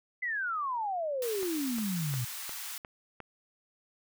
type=exponential sweep; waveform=sine; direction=down; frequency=2051 to 116.54 Hz; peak=-30 dBFS; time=0.22-2.25 s; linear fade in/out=10 ms
type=high-pass noise; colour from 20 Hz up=white; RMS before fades=-40 dBFS; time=1.22-2.78 s; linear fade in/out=2 ms; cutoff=870 Hz; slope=24 dB/octave
type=click train; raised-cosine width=0.5 ms; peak=-27 dBFS; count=6; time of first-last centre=1.43-3.203 s; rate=2.82 Hz
effects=none